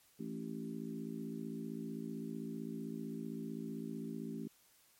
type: harmonic tone with a mistuned harmonic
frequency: 55.6 Hz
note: A1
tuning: 19 cents sharp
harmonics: 3 / 4 / 5 / 6 / 7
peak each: -47 / -43 / -46 / -53 / -50 dBFS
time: 0.19-4.48 s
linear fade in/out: 10 ms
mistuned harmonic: 6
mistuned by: -17 cents
effects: white hiss -68 dBFS RMS until 4.99 s + MP3 64 kbps